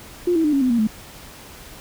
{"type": "tone with pitch steps", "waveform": "sine", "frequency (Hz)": [352.2, 324.8, 299.6, 276.3, 254.9, 235.1, 216.8], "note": ["F4", "E4", "D4", "C#4", "C4", "A#3", "A3"], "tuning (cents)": [15, -26, 35, -6, -45, 15, -25], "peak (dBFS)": -15, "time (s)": [0.27, 0.872], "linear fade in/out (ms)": 5, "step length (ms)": 86, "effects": ["pink hiss -41 dBFS RMS until 1.8 s"]}